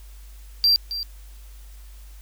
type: tone with echo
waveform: triangle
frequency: 4719 Hz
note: D8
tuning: 7 cents sharp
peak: -13 dBFS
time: 0.64-0.76 s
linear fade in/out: 0 ms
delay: 270 ms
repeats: 1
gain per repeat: -12 dB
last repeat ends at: 1.03 s
effects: added 50 Hz sine -40 dBFS peak until 2.21 s + white hiss -54 dBFS RMS until 2.21 s